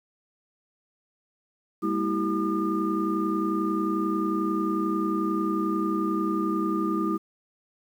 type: tone cluster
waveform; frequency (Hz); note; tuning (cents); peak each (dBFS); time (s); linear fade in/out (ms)
sine; 202.1 / 233.3 / 324.4 / 384.5 / 1210; G#3 / A#3 / E4 / G4 / D#6; -47 / +2 / -28 / -33 / -49; -29 / -34 / -26 / -33 / -30; 1.82-7.18; 20
effects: tanh soft clip ceiling -13 dBFS + 9-bit